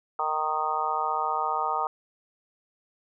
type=harmonic tone; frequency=154.9 Hz; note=D#3; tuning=7 cents flat; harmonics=3 / 4 / 5 / 6 / 7 / 8; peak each=-38 / -38 / -30 / -30 / -34 / -29 dBFS; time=0.19-1.87 s; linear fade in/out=2 ms; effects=none